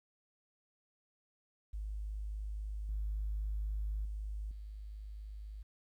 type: tone with level steps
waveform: sine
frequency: 51.91 Hz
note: G#1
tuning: in tune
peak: -37 / -33 / -37 / -43 dBFS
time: 1.73-5.63 s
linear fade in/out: 10 ms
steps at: 2.89 / 4.05 / 4.51 s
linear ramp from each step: 2 ms
effects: tanh soft clip ceiling -29 dBFS + 12-bit